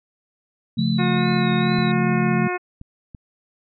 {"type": "chord", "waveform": "sine", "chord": "Db augmented", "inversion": "none", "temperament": "equal with one note detuned", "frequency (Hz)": [137.71, 174.61, 220], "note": ["Db3", "F3", "A3"], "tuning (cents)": [-11, 0, 0], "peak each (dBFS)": [-23, -22, -20], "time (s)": [0.77, 2.48], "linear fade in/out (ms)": 10}
{"type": "tone with vibrato", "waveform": "sine", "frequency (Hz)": 3874, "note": "B7", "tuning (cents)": -34, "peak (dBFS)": -30, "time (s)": [0.78, 1.92], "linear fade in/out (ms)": 10, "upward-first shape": "sine", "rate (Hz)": 2.3, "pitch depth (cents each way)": 59}
{"type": "harmonic tone", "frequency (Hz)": 360.2, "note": "F#4", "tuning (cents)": -46, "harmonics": [1, 2, 3, 4, 5, 6, 7], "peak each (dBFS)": [-25, -28, -30, -31, -32, -33, -33], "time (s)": [0.98, 2.58], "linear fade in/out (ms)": 20}
{"type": "clicks", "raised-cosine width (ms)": 5, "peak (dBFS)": -25, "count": 3, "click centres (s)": [1.787, 2.814, 3.148]}
{"effects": ["MP3 64 kbps"]}